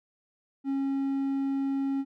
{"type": "tone", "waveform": "triangle", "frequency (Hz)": 273.2, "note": "C#4", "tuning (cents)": -25, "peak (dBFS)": -24, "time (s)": [0.64, 2.05], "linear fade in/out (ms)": 50, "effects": []}